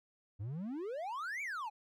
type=exponential two-way sweep; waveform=triangle; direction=up then down; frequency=94.1 to 2369 to 804 Hz; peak=-36 dBFS; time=0.39-1.7 s; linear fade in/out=20 ms; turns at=1.42 s; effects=none